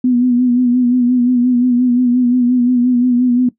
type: tone with vibrato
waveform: sine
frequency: 246.9 Hz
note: B3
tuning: in tune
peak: -9 dBFS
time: 0.04-3.49 s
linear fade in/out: 5 ms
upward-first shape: sine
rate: 5.7 Hz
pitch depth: 46 cents each way
effects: noise-tail reverb RT60 0.1 s tail -17 dB re dry